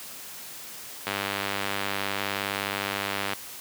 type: click train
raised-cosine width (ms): 0.3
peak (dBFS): -11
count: 226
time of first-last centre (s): 1.07-3.334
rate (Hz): 99.4
effects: white hiss -41 dBFS RMS until 3.6 s + high-pass 100 Hz 12 dB/octave